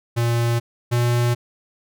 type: tone pair in turn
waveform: square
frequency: 117.8 / 120.28 Hz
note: A#2 / B2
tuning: +19 / -45 cents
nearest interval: unison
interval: 36 cents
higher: second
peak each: -18 / -17 dBFS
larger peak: second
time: 0.16-0.6 / 0.91-1.35 s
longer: neither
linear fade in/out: 20 ms
effects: none